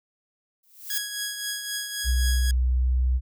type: noise with exponential growth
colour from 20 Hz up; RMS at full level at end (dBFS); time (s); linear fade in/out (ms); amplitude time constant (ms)
violet; -26; 0.63-0.98; 5; 76
type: tone with tremolo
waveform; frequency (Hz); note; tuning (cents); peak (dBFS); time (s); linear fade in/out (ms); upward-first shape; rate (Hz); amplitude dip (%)
10% pulse; 1661.2; G#6; 0; -18; 0.9-2.51; 2; triangle; 3.8; 55
type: tone with pitch glide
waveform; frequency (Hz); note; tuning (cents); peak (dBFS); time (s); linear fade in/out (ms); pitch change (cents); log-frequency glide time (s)
sine; 62.6 to 63.25; B1 to B1; +24 to +42; -19; 2.04-3.21; 50; +18; 2.6-3.06
effects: none